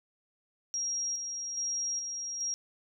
sine tone with tremolo, 5630 Hz, F8, 13 cents sharp, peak -30 dBFS, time 0.74-2.54 s, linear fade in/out 0 ms, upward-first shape square, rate 1.2 Hz, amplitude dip 40%, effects none

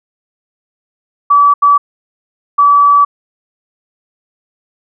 sine tone bursts at uneven times, 1149 Hz, D6, 38 cents flat, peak -4 dBFS, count 3, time 1.3-1.54 / 1.62-1.78 / 2.58-3.05 s, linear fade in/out 10 ms, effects none

